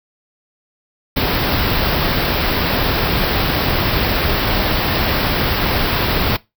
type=band-stop noise; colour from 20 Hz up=pink; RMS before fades=-17 dBFS; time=1.16-6.37 s; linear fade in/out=10 ms; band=5300 to 13000 Hz; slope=96 dB/octave; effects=noise-tail reverb RT60 0.2 s tail -20 dB re dry